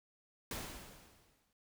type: noise with exponential decay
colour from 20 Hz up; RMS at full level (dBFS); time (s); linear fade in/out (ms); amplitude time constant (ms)
pink; -40; 0.51-1.53; 2; 220
effects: none